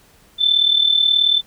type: tone with amplitude modulation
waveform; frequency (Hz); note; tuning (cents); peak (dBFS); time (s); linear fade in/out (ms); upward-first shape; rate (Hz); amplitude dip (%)
sine; 3532; A7; +6; -9; 0.38-1.42; 50; sine; 38.5; 70
effects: pink hiss -52 dBFS RMS until 1.46 s